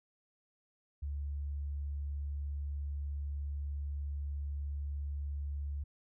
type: tone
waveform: sine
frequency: 71.6 Hz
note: D2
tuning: 43 cents flat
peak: -35 dBFS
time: 1.02-5.84 s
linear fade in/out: 10 ms
effects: none